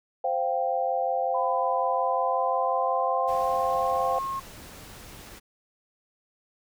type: chord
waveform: sine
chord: C suspended fourth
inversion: none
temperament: equal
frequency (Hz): 523.3 / 698.5 / 784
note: C5 / F5 / G5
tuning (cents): 0 / 0 / 0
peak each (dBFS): -28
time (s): 0.24-4.19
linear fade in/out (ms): 5
type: tone with pitch glide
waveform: sine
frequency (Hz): 1006 to 1078.2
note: B5 to C#6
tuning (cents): +32 to -48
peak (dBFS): -28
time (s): 1.34-4.4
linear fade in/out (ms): 10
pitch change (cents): +120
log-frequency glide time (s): 1.94-4.06
type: noise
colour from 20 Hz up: pink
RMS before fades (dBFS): -45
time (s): 3.27-5.4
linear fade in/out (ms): 20
effects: none